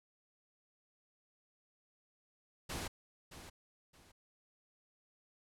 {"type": "noise with echo", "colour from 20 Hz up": "pink", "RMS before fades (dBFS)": -41, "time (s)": [2.69, 2.88], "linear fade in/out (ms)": 10, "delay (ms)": 620, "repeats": 2, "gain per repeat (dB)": -11, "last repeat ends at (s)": 4.12, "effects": ["low-pass 11000 Hz 12 dB/octave"]}